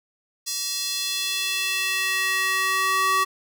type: tone with high-pass filter sweep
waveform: square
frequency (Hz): 380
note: F#4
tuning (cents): +46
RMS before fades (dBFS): -24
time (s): 0.46-3.25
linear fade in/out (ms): 20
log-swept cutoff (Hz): 5300 to 1100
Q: 1.9
effects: none